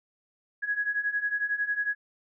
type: beating tone pair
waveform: sine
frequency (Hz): 1661.2 / 1672.2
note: G#6 / G#6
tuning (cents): 0 / +11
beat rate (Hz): 11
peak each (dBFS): -31 / -28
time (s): 0.62-1.95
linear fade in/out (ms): 20
effects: none